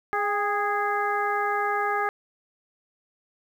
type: harmonic tone with a mistuned harmonic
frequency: 413.7 Hz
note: G#4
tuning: 7 cents flat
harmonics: 1 / 2 / 3 / 4 / 5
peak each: -30 / -27 / -28 / -30 / -35 dBFS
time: 0.13-2.09 s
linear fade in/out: 0 ms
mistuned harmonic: 2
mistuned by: -38 cents
effects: 9-bit